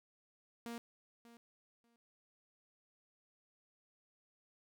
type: tone with echo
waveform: sawtooth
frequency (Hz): 234.1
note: A#3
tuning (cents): +8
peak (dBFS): -39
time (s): 0.66-0.78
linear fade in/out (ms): 0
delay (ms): 590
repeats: 2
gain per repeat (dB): -15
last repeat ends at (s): 1.96
effects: none